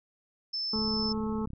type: tone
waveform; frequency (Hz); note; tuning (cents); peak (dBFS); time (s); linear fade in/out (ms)
sine; 5274; E8; 0; -30; 0.53-1.13; 10
type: harmonic tone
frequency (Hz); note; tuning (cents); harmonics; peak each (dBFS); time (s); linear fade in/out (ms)
217.5; A3; -20; 1 / 2 / 4 / 5 / 6; -30 / -36 / -42 / -44 / -46; 0.73-1.46; 5
type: click train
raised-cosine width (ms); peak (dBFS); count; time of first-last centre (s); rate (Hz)
5; -31; 27; 0.76-1.534; 33.6
effects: none